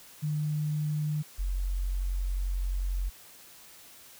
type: tone pair in turn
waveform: sine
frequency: 151 / 45.65 Hz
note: D3 / F#1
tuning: +48 / -23 cents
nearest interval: octave + major sixth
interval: 2071 cents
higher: first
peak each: -27 dBFS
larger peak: neither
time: 0.22-1.23 / 1.38-3.1 s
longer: second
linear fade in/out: 20 ms
effects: white hiss -52 dBFS RMS until 4.19 s